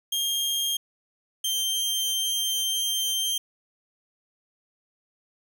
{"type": "tone pair in turn", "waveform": "sawtooth", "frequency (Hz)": [3221, 3151], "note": ["G7", "G7"], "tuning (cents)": [46, 8], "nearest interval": "unison", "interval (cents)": 38, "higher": "first", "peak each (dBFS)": -21, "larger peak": "neither", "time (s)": [[0.12, 0.77], [1.44, 3.38]], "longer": "second", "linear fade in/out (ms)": 5, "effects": []}